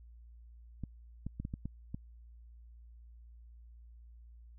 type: clicks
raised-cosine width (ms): 5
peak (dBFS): -26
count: 7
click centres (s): 0.837 / 1.266 / 1.4 / 1.451 / 1.539 / 1.656 / 1.945
effects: added 58 Hz sine -52 dBFS peak until 4.58 s